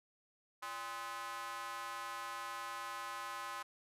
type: tone with high-pass filter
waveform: square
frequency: 115.3 Hz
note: A#2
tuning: 19 cents flat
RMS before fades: -44 dBFS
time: 0.62-3.63 s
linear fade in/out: 10 ms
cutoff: 1100 Hz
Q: 3
effects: resampled to 32000 Hz